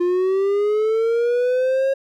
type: linear sweep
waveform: triangle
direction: up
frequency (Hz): 349.2 to 545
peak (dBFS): -14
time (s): 0-1.94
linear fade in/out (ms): 10
effects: none